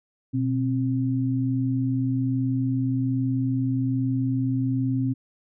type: tone pair together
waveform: sine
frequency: 123.47 / 264.7 Hz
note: B2 / C4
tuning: 0 / +20 cents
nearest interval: octave + minor second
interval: 1320 cents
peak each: -24 / -24 dBFS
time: 0.33-5.14 s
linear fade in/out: 20 ms
effects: none